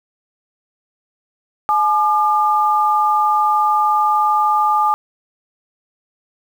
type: tone pair together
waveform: sine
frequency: 850 / 1203.3 Hz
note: G#5 / D6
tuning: +40 / +42 cents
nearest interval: tritone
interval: 602 cents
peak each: -15 dBFS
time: 1.69-4.94 s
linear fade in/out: 0 ms
effects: 7-bit